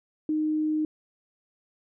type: tone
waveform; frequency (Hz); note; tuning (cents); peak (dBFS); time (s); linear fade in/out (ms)
sine; 308.4; D#4; -15; -23; 0.29-0.85; 2
effects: none